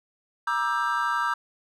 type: chord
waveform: triangle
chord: E half-diminished seventh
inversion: second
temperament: just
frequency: 949.3 / 1186.7 / 1318.5 / 1582.2 Hz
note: Bb5 / D6 / E6 / G6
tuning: +31 / +18 / 0 / +16 cents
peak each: -27 dBFS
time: 0.47-1.34 s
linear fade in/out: 5 ms
effects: none